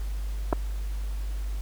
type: clicks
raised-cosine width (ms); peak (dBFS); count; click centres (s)
1; -11; 2; 0.527 / 0.53
effects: added 50 Hz sine -28 dBFS peak until 1.61 s + pink hiss -49 dBFS RMS until 1.61 s

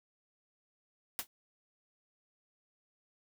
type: noise with exponential decay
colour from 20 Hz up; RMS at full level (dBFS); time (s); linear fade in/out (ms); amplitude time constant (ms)
white; -32; 1.19-1.27; 0; 17
effects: none

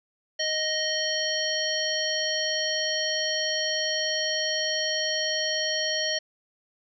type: harmonic tone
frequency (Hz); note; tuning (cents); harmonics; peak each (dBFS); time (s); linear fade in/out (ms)
622.3; D#5; 0; 1 / 3 / 5 / 7 / 9; -31 / -31 / -31 / -31 / -31; 0.39-6.19; 10
effects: none

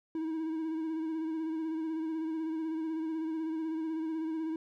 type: tone with vibrato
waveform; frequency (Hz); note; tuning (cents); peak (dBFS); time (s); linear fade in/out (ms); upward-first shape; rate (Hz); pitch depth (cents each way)
triangle; 319.7; D#4; +47; -30; 0.15-4.56; 2; sine; 16; 36
effects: none

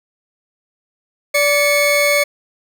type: tone pair together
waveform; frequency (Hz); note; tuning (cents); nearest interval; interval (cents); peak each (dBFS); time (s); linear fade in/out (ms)
40% pulse; 579.3 / 2200; D5 / C#7; -24 / -14; octave + major seventh; 2310; -14; 1.34-2.24; 10
effects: none

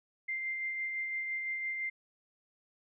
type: tone with tremolo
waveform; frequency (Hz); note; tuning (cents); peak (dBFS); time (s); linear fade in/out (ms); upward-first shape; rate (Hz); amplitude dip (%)
sine; 2093; C7; 0; -32; 0.28-1.9; 10; sine; 5.9; 30
effects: none

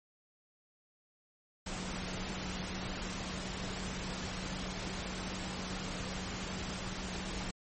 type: tone in noise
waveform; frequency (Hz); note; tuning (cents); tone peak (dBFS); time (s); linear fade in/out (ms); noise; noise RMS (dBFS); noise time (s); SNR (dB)
sine; 185.6; F#3; +6; -43; 1.66-7.51; 5; pink; -40; 1.66-7.51; -6
effects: MP3 32 kbps

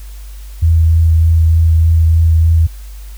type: tone with vibrato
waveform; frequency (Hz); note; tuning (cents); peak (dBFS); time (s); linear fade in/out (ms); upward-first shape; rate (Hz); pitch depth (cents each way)
sine; 81.6; E2; -17; -6; 0.62-2.67; 10; triangle; 3.3; 17
effects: added 50 Hz sine -27 dBFS peak until 3.17 s + white hiss -43 dBFS RMS until 3.17 s

